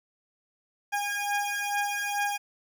20% pulse beating tone pair, 815 / 817.3 Hz, G#5 / G#5, -33 / -28 cents, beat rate 2.3 Hz, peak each -25 / -26 dBFS, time 0.92-2.38 s, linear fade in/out 20 ms, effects none

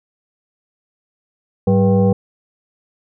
sine tone with frequency modulation, 190.8 Hz, G3, 47 cents flat, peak -10 dBFS, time 1.67-2.13 s, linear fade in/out 5 ms, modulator 295 Hz, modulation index 1.2, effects none

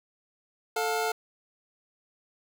25% pulse tone pair together, 441.6 / 710.2 Hz, A4 / F5, +6 / +29 cents, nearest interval minor sixth, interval 823 cents, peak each -25 / -26 dBFS, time 0.76-1.12 s, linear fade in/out 5 ms, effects none

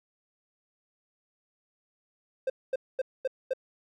triangle tone bursts, 523.3 Hz, C5, in tune, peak -23 dBFS, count 5, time 2.47-3.535 s, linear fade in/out 5 ms, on 29 ms, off 230 ms, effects none

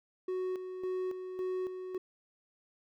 triangle tone with tremolo, 370 Hz, F#4, in tune, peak -30 dBFS, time 0.28-1.98 s, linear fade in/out 5 ms, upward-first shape square, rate 1.8 Hz, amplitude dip 55%, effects none

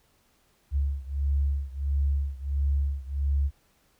sine beating tone pair, 69.5 / 71 Hz, C#2 / C#2, +5 / +42 cents, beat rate 1.5 Hz, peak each -26 / -28 dBFS, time 0.71-3.51 s, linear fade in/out 50 ms, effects pink hiss -66 dBFS RMS until 3.99 s

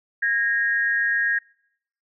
sine tone pair together, 1637 / 1864.6 Hz, G#6 / A#6, -25 / 0 cents, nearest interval major second, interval 225 cents, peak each -21 / -23 dBFS, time 0.22-1.39 s, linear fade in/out 10 ms, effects noise-tail reverb RT60 0.7 s tail -24 dB re dry

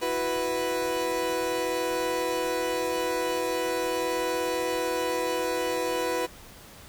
30% pulse chord, E suspended second, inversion none, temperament equal, 329.6 / 370 / 493.9 Hz, E4 / F#4 / B4, 0 / 0 / 0 cents, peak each -31 / -30 / -25 dBFS, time 0.01-6.27 s, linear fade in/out 20 ms, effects pink hiss -48 dBFS RMS until 6.88 s

